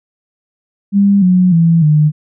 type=tone with pitch steps; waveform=sine; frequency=200 / 182.34 / 166.25 / 151.57 Hz; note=G3 / F#3 / E3 / D#3; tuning=+35 / -25 / +15 / -45 cents; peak=-6 dBFS; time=0.92-2.12 s; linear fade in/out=50 ms; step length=300 ms; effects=none